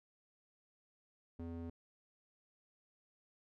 square tone with band-pass filter, 83.7 Hz, E2, 27 cents sharp, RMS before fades -45 dBFS, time 1.39-1.7 s, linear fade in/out 5 ms, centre 250 Hz, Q 1.1, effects none

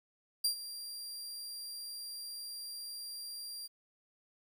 sawtooth tone with ADSR envelope, 4754 Hz, D8, 20 cents sharp, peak -24 dBFS, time 0.44-3.68 s, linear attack 8 ms, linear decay 99 ms, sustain -15 dB, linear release 22 ms, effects 11-bit

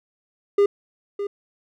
triangle tone with echo, 404.3 Hz, G#4, 46 cents flat, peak -11 dBFS, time 0.58-0.66 s, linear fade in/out 5 ms, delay 610 ms, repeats 1, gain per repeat -11 dB, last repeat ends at 1.27 s, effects none

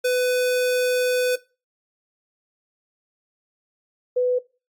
square / sine tone pair in turn, 500 / 498.1 Hz, B4 / B4, +21 / +15 cents, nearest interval unison, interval 6 cents, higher first, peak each -19 / -17 dBFS, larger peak second, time 0.04-1.36 / 4.16-4.39 s, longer first, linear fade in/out 10 ms, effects noise-tail reverb RT60 0.3 s tail -20 dB re dry + AAC 64 kbps

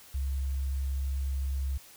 sine tone, 67.7 Hz, C#2, 40 cents flat, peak -28 dBFS, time 0.14-1.78 s, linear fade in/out 10 ms, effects white hiss -53 dBFS RMS until 1.96 s

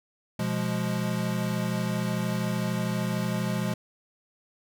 square chord, F diminished, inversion second, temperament equal, 123.47 / 174.61 / 207.7 Hz, Cb3 / F3 / Ab3, 0 / 0 / 0 cents, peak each -32 / -31 / -31 dBFS, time 0.39-3.74 s, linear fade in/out 5 ms, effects none

